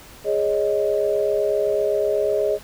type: chord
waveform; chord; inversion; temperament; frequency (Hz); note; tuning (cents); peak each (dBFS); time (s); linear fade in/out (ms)
sine; Ab suspended fourth; none; equal; 415.3 / 554.4 / 622.3; Ab4 / Db5 / Eb5; 0 / 0 / 0; -21 / -24 / -22; 0.24-2.59; 50
effects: pink hiss -44 dBFS RMS until 2.63 s